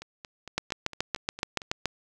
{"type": "two click trains", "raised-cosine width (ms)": 0.2, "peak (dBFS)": [-9, -23], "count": [10, 8], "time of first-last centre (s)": [[0.58, 1.857], [0.02, 1.618]], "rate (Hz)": [7.05, 4.38], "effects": []}